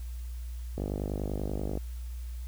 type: click train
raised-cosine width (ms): 2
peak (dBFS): -20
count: 51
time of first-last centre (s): 0.78-1.774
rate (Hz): 50.3
effects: added 60 Hz sine -35 dBFS peak until 2.47 s + white hiss -57 dBFS RMS until 2.47 s